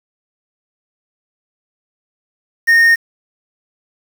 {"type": "tone with quantisation", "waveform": "triangle", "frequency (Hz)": 1842, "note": "A#6", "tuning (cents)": -21, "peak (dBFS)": -5, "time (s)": [2.67, 2.96], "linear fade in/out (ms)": 20, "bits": 5, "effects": []}